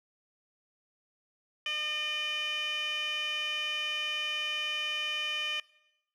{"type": "tone with band-pass filter", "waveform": "15% pulse", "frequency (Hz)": 606, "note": "D#5", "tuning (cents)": -46, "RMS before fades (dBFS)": -33, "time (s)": [1.66, 5.6], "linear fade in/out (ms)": 2, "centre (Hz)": 2900, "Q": 6.3, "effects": ["noise-tail reverb RT60 0.9 s tail -20 dB re dry"]}